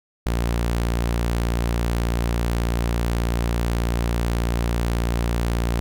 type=tone; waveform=sawtooth; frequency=58.3 Hz; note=A#1; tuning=1 cent sharp; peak=-16 dBFS; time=0.26-5.8 s; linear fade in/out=0 ms; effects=none